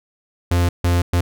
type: tone bursts at uneven times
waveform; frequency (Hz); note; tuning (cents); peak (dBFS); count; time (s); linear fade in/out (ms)
45% pulse; 87.4; F2; +2; -14; 3; 0.51-0.69 / 0.84-1.02 / 1.13-1.21; 5
effects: none